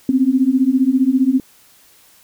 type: beating tone pair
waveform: sine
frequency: 253.4 / 268.4 Hz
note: B3 / C4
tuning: +45 / +44 cents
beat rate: 15 Hz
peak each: -15 / -14 dBFS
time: 0.09-1.4 s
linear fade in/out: 2 ms
effects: white hiss -50 dBFS RMS until 2.23 s